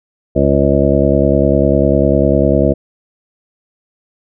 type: harmonic tone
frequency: 70 Hz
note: C#2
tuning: 18 cents sharp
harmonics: 1 / 2 / 3 / 4 / 5 / 7 / 8 / 9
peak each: -17 / -17 / -17 / -17 / -17 / -17 / -17 / -17 dBFS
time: 0.35-2.74 s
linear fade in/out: 20 ms
effects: none